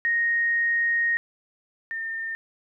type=tone pair in turn; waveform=sine; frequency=1864.7 / 1811.6 Hz; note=A#6 / A#6; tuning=0 / -50 cents; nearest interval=minor second; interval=50 cents; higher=first; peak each=-20 / -28 dBFS; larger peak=first; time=0.05-1.17 / 1.91-2.35 s; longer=first; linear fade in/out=0 ms; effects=none